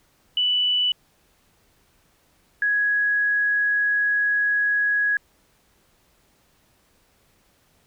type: tone pair in turn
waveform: sine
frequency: 2971 / 1667.4 Hz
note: F#7 / G#6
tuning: +6 / +6 cents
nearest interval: minor seventh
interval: 1000 cents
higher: first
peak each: -18 / -18 dBFS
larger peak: neither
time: 0.37-0.92 / 2.62-5.17 s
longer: second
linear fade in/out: 2 ms
effects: pink hiss -62 dBFS RMS until 7.86 s